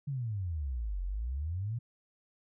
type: exponential two-way sweep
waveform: sine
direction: down then up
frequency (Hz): 146.83 to 43.65 to 122.7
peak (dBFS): -32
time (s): 0.07-1.79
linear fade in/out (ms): 10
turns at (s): 1.03
effects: none